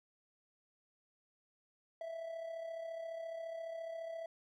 triangle tone with amplitude modulation, 659.3 Hz, E5, in tune, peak -37 dBFS, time 2.01-4.26 s, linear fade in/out 2 ms, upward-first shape sine, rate 34.5 Hz, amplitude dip 50%, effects none

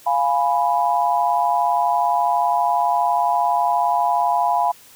sine chord, F diminished, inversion none, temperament equal, 698.5 / 830.6 / 987.8 Hz, F5 / Ab5 / Cb6, 0 / 0 / 0 cents, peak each -20 dBFS, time 0.06-4.72 s, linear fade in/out 10 ms, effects white hiss -47 dBFS RMS until 4.95 s

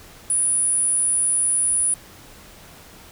sine tone, 9810 Hz, D#9, 26 cents flat, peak -17 dBFS, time 0.3-1.94 s, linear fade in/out 2 ms, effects pink hiss -45 dBFS RMS until 3.11 s

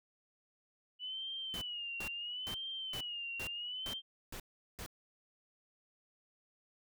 sine tone with vibrato, 2952 Hz, F#7, 5 cents flat, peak -39 dBFS, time 0.99-4.02 s, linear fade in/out 50 ms, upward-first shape sine, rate 0.74 Hz, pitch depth 120 cents each way
pink noise bursts, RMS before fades -45 dBFS, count 8, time 1.54-4.862 s, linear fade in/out 0 ms, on 74 ms, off 390 ms
effects none

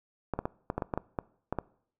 clicks, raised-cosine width 1 ms, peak -16 dBFS, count 11, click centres 0.337 / 0.39 / 0.455 / 0.701 / 0.78 / 0.822 / 0.938 / 0.976 / 1.188 / 1.526 / 1.587 s, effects noise-tail reverb RT60 0.6 s tail -22 dB re dry

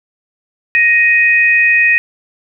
sine tone pair together, 1872.9 / 2500 Hz, A#6 / D#7, +8 / +8 cents, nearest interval perfect fourth, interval 500 cents, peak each -10 dBFS, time 0.75-1.98 s, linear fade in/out 0 ms, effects none

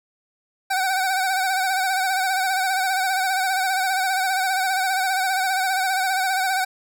25% pulse tone with vibrato, 758 Hz, F#5, 42 cents sharp, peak -16 dBFS, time 0.7-6.65 s, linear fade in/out 10 ms, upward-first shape sine, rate 15 Hz, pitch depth 54 cents each way, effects none

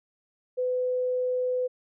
sine tone, 503 Hz, B4, 32 cents sharp, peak -24 dBFS, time 0.57-1.68 s, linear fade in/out 20 ms, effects none

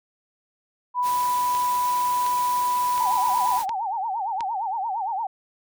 sine tone, 987.8 Hz, B5, in tune, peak -20 dBFS, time 0.94-3.62 s, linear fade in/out 50 ms
white noise, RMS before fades -35 dBFS, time 1.02-3.66 s, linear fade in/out 50 ms
click train, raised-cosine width 0.2 ms, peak -16 dBFS, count 5, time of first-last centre 1.55-4.407 s, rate 1.4 Hz
sine tone with vibrato, 838 Hz, G#5, 15 cents sharp, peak -24 dBFS, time 3-5.27 s, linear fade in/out 5 ms, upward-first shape sine, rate 8.7 Hz, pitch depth 200 cents each way
effects none

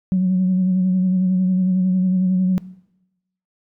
sine tone with vibrato, 185 Hz, F#3, in tune, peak -13 dBFS, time 0.12-2.58 s, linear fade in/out 0 ms, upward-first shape sine, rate 11 Hz, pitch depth 28 cents each way, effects noise-tail reverb RT60 0.9 s tail -20 dB re dry + tanh soft clip ceiling -10 dBFS

